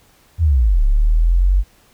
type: linear two-way sweep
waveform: sine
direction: down then up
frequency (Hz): 87.31 to 34.26 to 48.78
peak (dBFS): -10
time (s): 0.38-1.64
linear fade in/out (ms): 50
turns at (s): 0.83
effects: pink hiss -53 dBFS RMS until 1.93 s